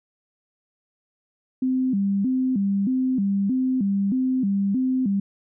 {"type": "tone with vibrato", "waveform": "sine", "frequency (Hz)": 226.2, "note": "A3", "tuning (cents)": 48, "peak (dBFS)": -19, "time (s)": [1.62, 5.2], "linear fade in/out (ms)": 5, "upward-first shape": "square", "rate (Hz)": 1.6, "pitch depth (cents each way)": 230, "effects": []}